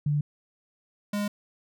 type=tone pair in turn; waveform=sine / square; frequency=147.1 / 205.5 Hz; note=D3 / G#3; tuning=+3 / -18 cents; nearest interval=tritone; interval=579 cents; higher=second; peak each=-22 / -27 dBFS; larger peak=first; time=0.06-0.21 / 1.13-1.28 s; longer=neither; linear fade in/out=5 ms; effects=none

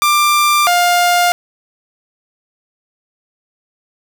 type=tone pair in turn; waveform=sawtooth; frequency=1186 / 705.2 Hz; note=D6 / F5; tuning=+17 / +17 cents; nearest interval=major sixth; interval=900 cents; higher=first; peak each=-6 dBFS; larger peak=neither; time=0.02-0.67 / 0.67-1.32 s; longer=neither; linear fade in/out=0 ms; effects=none

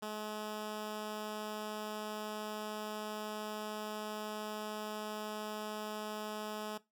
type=tone; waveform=10% pulse; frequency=213 Hz; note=G#3; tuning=44 cents sharp; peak=-31 dBFS; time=0.02-6.78 s; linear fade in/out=10 ms; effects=noise-tail reverb RT60 0.2 s tail -18 dB re dry

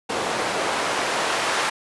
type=noise with band-pass filter sweep; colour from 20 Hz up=white; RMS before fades=-24 dBFS; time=0.09-1.7 s; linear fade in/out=10 ms; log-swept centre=510 to 960 Hz; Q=0.8; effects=resampled to 24000 Hz

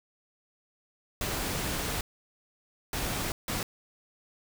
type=noise bursts at uneven times; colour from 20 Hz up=pink; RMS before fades=-32 dBFS; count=3; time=1.21-2.01 / 2.93-3.32 / 3.48-3.63 s; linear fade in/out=2 ms; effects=none

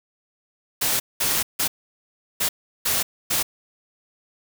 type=noise bursts at uneven times; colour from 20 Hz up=white; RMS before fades=-22 dBFS; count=6; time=0.81-1 / 1.2-1.43 / 1.59-1.68 / 2.4-2.49 / 2.85-3.03 / 3.3-3.43 s; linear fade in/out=10 ms; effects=none

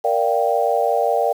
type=chord; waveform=sine; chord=G minor seventh; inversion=first; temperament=equal; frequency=466.2 / 587.3 / 698.5 / 784 Hz; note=Bb4 / D5 / F5 / G5; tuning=0 / 0 / 0 / 0 cents; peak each=-21 dBFS; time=0.04-1.33 s; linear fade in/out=10 ms; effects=7-bit

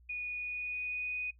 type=tone with pitch glide; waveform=sine; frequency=2462 to 2486 Hz; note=D#7 to D#7; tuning=-19 to -2 cents; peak=-34 dBFS; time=0.09-1.31 s; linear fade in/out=10 ms; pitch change=+17 cents; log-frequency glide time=0.37-1.16 s; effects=noise-tail reverb RT60 0.1 s tail -19 dB re dry + added 60 Hz sine -58 dBFS peak until 1.39 s

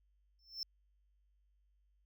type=tone with exponential growth; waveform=triangle; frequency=5340 Hz; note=E8; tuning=22 cents sharp; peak=-34 dBFS; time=0.39-0.63 s; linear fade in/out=1 ms; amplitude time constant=51 ms; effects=added 50 Hz sine -70 dBFS peak until 2.05 s

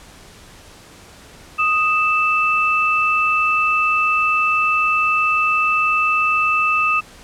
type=tone pair together; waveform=sine; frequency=1246.1 / 2642 Hz; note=D#6 / E7; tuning=+2 / +3 cents; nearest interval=octave + minor second; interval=1301 cents; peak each=-17 / -17 dBFS; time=1.58-7.01 s; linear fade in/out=20 ms; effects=pink hiss -43 dBFS RMS until 7.23 s + low-pass 10000 Hz 12 dB/octave

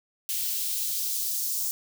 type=noise with high-pass filter sweep; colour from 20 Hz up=blue; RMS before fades=-29 dBFS; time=0.29-1.71 s; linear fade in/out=0 ms; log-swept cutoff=2900 to 5800 Hz; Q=1.3; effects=none

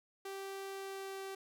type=tone with pitch glide; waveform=sawtooth; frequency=390 to 387.5 Hz; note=G4 to G4; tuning=-9 to -20 cents; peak=-38 dBFS; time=0.25-1.35 s; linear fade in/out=5 ms; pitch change=-11 cents; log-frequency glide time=0.7-1.22 s; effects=none

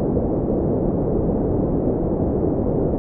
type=low-pass noise; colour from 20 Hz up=white; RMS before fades=-20 dBFS; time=0-2.98 s; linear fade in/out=0 ms; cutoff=490 Hz; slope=24 dB/octave; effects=none

